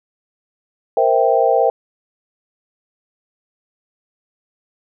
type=chord; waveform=sine; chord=C dominant seventh; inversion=third; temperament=equal; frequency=466.2 / 523.3 / 659.3 / 784 Hz; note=Bb4 / C5 / E5 / G5; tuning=0 / 0 / 0 / 0 cents; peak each=-17 dBFS; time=0.97-1.7 s; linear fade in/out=2 ms; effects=none